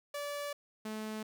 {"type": "tone pair in turn", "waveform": "sawtooth", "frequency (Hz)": [578, 216.5], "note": ["D5", "A3"], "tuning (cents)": [-28, -28], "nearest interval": "octave + perfect fourth", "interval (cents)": 1700, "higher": "first", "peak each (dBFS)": [-33, -34], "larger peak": "first", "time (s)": [[0.14, 0.53], [0.85, 1.23]], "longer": "first", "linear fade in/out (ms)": 5, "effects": []}